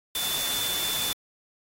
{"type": "tone in noise", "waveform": "sine", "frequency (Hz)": 3520, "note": "A7", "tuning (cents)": 0, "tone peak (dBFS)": -29, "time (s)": [0.15, 1.13], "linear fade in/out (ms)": 2, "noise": "white", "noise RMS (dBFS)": -30, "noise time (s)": [0.15, 1.13], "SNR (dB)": -2, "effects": ["AAC 48 kbps"]}